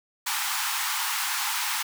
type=high-pass noise; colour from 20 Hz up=pink; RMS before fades=-28 dBFS; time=0.26-1.83 s; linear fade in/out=10 ms; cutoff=810 Hz; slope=96 dB/octave; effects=none